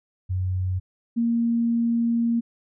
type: tone pair in turn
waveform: sine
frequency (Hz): 92.5 / 233.1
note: F#2 / A#3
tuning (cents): 0 / 0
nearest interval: octave + major third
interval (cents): 1600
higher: second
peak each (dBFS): -22 / -19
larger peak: second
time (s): 0.29-0.8 / 1.16-2.41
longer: second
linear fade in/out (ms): 20
effects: none